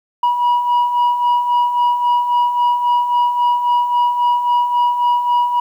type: beating tone pair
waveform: sine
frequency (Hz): 966 / 969.7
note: B5 / B5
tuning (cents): -39 / -32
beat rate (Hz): 3.7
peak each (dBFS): -18 / -11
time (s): 0.23-5.6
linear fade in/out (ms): 5
effects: tanh soft clip ceiling -10 dBFS + 8-bit